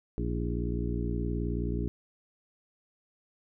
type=harmonic tone with a mistuned harmonic; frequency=59 Hz; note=A#1; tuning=22 cents sharp; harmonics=1 / 2 / 3 / 4 / 5 / 6 / 7; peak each=-32 / -35 / -37 / -38 / -39 / -40 / -40 dBFS; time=0.18-1.88 s; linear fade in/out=0 ms; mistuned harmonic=6; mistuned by=-65 cents; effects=none